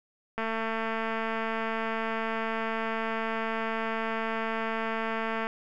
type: click train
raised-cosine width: 0.5 ms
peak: -17 dBFS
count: 1141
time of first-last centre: 0.38-5.469 s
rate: 224 Hz
effects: none